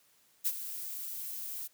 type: noise with ADSR envelope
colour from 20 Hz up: violet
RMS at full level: -28 dBFS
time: 0.44-1.68 s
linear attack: 25 ms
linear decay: 54 ms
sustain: -12 dB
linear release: 18 ms
effects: white hiss -67 dBFS RMS until 1.73 s + high-pass 60 Hz 12 dB/octave